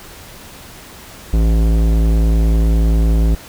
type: tone with tanh clipping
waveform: sine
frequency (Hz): 55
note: A1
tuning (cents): 0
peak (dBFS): -12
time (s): 1.33-3.35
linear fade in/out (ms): 5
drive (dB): 17
effects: pink hiss -37 dBFS RMS until 3.48 s